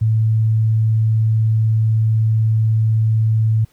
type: tone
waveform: sine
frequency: 110.5 Hz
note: A2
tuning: 8 cents sharp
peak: -12 dBFS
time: 0.01-3.65 s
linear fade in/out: 10 ms
effects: pink hiss -57 dBFS RMS until 3.72 s